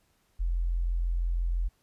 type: tone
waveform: sine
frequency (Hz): 43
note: F1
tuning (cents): -26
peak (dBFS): -25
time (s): 0.39-1.69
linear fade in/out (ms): 20
effects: pink hiss -70 dBFS RMS until 1.82 s + resampled to 32000 Hz